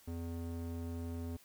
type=tone with band-pass filter; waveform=square; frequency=83.8 Hz; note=E2; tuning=29 cents sharp; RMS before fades=-41 dBFS; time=0.07-1.37 s; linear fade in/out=10 ms; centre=220 Hz; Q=0.8; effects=white hiss -63 dBFS RMS until 1.44 s